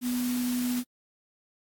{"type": "tone in noise", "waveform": "sine", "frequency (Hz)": 246.9, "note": "B3", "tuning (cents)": 0, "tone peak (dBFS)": -26, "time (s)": [0.01, 0.84], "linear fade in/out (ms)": 50, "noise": "white", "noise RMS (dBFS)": -38, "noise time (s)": [0.01, 0.84], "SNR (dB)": 9, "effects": ["AAC 64 kbps"]}